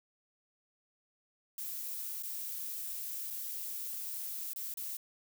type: noise with dropouts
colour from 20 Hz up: violet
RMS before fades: -40 dBFS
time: 1.58-4.97 s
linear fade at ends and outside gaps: 2 ms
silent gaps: 2.225-2.233 / 3.303-3.306 / 4.534-4.56 / 4.74-4.772 s
effects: none